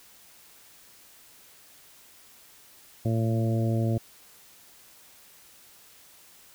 harmonic tone with a mistuned harmonic, 113.1 Hz, A2, 48 cents sharp, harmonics 1 / 2 / 3 / 4 / 5 / 6, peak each -24 / -30 / -33 / -39 / -36 / -39 dBFS, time 3.05-3.98 s, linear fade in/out 5 ms, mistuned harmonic 1, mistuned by +18 cents, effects white hiss -54 dBFS RMS until 6.54 s

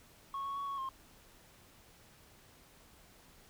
sine tone with pitch steps, 1100 / 1107 / 1118 / 1108 / 1065 Hz, C#6 / C#6 / C#6 / C#6 / C6, -14 / -3 / +14 / -1 / +30 cents, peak -34 dBFS, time 0.34-0.89 s, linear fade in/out 2 ms, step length 110 ms, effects tanh soft clip ceiling -35 dBFS + pink hiss -61 dBFS RMS until 3.49 s

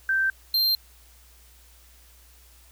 sine / square tone pair in turn, 1561 / 4167 Hz, G6 / C8, -8 / -8 cents, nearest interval octave + perfect fourth, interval 1700 cents, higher second, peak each -20 dBFS, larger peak neither, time 0.09-0.3 / 0.54-0.75 s, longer neither, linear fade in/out 2 ms, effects added 60 Hz sine -53 dBFS peak until 2.71 s + white hiss -56 dBFS RMS until 2.71 s

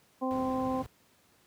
harmonic tone, 259.8 Hz, C4, 12 cents flat, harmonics 1 / 2 / 3 / 4, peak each -31 / -34 / -36 / -37 dBFS, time 0.21-0.83 s, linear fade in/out 20 ms
brown noise, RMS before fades -38 dBFS, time 0.31-0.86 s, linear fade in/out 0 ms
effects pink hiss -65 dBFS RMS until 1.46 s + high-pass 100 Hz 12 dB/octave

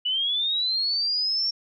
sine linear sweep, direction up, 2935 to 5510 Hz, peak -22 dBFS, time 0.05-1.51 s, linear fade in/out 10 ms, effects none

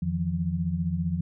sine tone cluster, 85.6 / 158.3 / 173.5 Hz, F2 / D#3 / F3, -34 / +30 / -11 cents, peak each -31 / -31 / -27 dBFS, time 0.02-1.21 s, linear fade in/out 5 ms, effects none

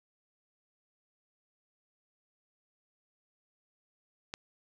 click, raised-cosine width 0.2 ms, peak -20 dBFS, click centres 4.339 s, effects none

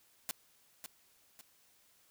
white noise with echo, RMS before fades -37 dBFS, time 0.29-0.31 s, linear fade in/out 0 ms, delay 550 ms, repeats 2, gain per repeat -8 dB, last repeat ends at 1.41 s, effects white hiss -68 dBFS RMS until 2.1 s

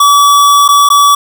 square tone with dropouts, 1145 Hz, D6, 44 cents flat, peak -4 dBFS, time 0-1.15 s, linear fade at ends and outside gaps 5 ms, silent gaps 0.68-0.687 / 0.89-0.901 s, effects none

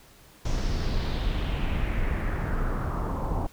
brown noise with low-pass filter sweep, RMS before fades -27 dBFS, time 0.45-3.47 s, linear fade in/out 5 ms, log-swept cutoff 6200 to 850 Hz, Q 2.7, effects pink hiss -54 dBFS RMS until 3.52 s

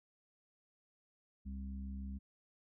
harmonic tone, 66.7 Hz, C2, 34 cents sharp, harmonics 1 / 3 / 4, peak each -42 / -46 / -59 dBFS, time 1.45-2.19 s, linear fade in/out 20 ms, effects none

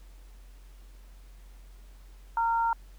sine tone pair together, 921 / 1379.9 Hz, A#5 / F6, -21 / -21 cents, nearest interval perfect fifth, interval 700 cents, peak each -24 / -32 dBFS, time 2.37-2.73 s, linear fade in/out 2 ms, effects added 45 Hz sine -47 dBFS peak until 2.98 s + pink hiss -62 dBFS RMS until 2.98 s

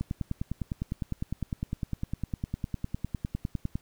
click train, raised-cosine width 5 ms, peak -18 dBFS, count 38, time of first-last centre 0.01-3.755 s, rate 9.88 Hz, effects pink hiss -63 dBFS RMS until 3.81 s

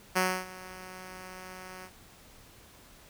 5% pulse tone with ADSR envelope, 185 Hz, F#3, in tune, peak -12 dBFS, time 0.15-1.91 s, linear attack 19 ms, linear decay 280 ms, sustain -20 dB, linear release 70 ms, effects pink hiss -55 dBFS RMS until 3.09 s

